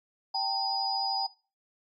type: tone cluster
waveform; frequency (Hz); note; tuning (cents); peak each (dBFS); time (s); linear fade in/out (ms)
sine; 785 / 898 / 4945; G5 / A5 / D#8; +2 / +35 / -12; -30 / -34 / -30; 0.34-1.27; 10
effects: noise-tail reverb RT60 0.3 s tail -17 dB re dry + MP3 48 kbps